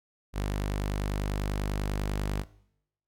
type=tone; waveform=sawtooth; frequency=50.1 Hz; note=G1; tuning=38 cents sharp; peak=-24 dBFS; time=0.33-2.45 s; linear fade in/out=50 ms; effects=noise-tail reverb RT60 0.8 s tail -21 dB re dry + AAC 64 kbps